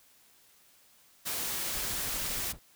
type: noise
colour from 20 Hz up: white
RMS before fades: -34 dBFS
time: 1.25-2.53 s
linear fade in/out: 20 ms
type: noise with tremolo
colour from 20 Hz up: brown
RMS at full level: -42 dBFS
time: 1.75-2.59 s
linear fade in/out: 2 ms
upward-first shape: triangle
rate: 13 Hz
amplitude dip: 85%
effects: white hiss -62 dBFS RMS until 2.75 s